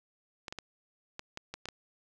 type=clicks; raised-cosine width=0.2 ms; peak=-22 dBFS; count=8; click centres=0.482 / 0.525 / 0.587 / 1.194 / 1.374 / 1.54 / 1.656 / 1.687 s; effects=none